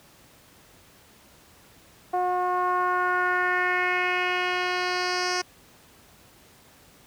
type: tone with low-pass filter sweep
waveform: 10% pulse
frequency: 361.5 Hz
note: F#4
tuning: 40 cents flat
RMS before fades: -25 dBFS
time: 2.13-5.42 s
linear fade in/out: 10 ms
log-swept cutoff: 760 to 5700 Hz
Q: 2.8
effects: pink hiss -54 dBFS RMS until 7.06 s + high-pass 60 Hz 12 dB/octave